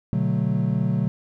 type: chord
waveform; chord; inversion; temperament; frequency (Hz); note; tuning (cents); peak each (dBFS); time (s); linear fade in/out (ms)
triangle; B minor seventh; none; equal; 123.47 / 146.83 / 185 / 220; B2 / D3 / F#3 / A3; 0 / 0 / 0 / 0; -23 / -23 / -22 / -27; 0.13-1.08; 0
effects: none